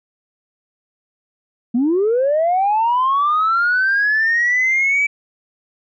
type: linear sweep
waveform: sine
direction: up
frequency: 225.8 to 2311 Hz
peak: -12 dBFS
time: 1.74-5.07 s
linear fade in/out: 10 ms
effects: tanh soft clip ceiling -10 dBFS